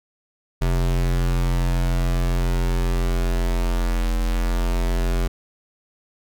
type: tone pair together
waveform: square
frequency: 43.65 / 130.81 Hz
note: F1 / C3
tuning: 0 / 0 cents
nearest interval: octave + perfect fifth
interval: 1900 cents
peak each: -19 / -31 dBFS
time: 0.61-5.28 s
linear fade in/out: 10 ms
effects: none